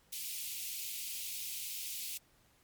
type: high-pass noise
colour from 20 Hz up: white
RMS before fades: -41 dBFS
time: 0.12-2.18 s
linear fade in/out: 10 ms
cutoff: 2300 Hz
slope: 48 dB/octave
effects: pink hiss -68 dBFS RMS until 2.63 s + MP3 96 kbps